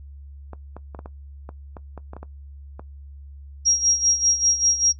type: clicks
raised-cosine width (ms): 1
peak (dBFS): -23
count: 12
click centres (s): 0.533 / 0.766 / 0.948 / 0.991 / 1.059 / 1.491 / 1.768 / 1.977 / 2.134 / 2.166 / 2.23 / 2.795
type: tone with tremolo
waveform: sine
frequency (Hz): 5630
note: F8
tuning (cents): +13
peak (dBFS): -14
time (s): 3.65-4.93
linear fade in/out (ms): 20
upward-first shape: sine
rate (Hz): 5.1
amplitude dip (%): 75
effects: noise-tail reverb RT60 0.1 s tail -18 dB re dry + added 70 Hz sine -38 dBFS peak until 4.99 s